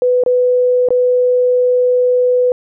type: tone with dropouts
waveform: sine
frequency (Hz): 497.5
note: B4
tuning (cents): +13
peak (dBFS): -9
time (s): 0.02-2.52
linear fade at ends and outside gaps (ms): 1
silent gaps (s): 0.237-0.262 / 0.887-0.905
effects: none